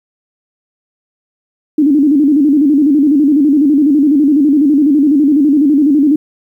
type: tone with vibrato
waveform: sine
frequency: 289.3 Hz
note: D4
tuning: 26 cents flat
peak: -6 dBFS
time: 1.78-6.16 s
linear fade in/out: 5 ms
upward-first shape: square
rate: 12 Hz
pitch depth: 100 cents each way
effects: 8-bit